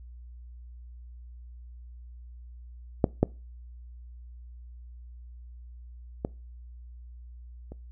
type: clicks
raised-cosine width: 2 ms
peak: -6 / -6 / -14 / -28 dBFS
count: 4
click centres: 3.042 / 3.23 / 6.249 / 7.72 s
effects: noise-tail reverb RT60 0.3 s tail -23 dB re dry + added 60 Hz sine -43 dBFS peak until 7.91 s